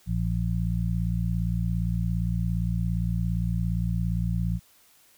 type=harmonic tone; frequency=57.4 Hz; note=A#1; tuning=26 cents flat; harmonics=1 / 2 / 3; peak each=-28 / -28 / -28 dBFS; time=0.06-4.6 s; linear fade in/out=50 ms; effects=white hiss -59 dBFS RMS until 5.17 s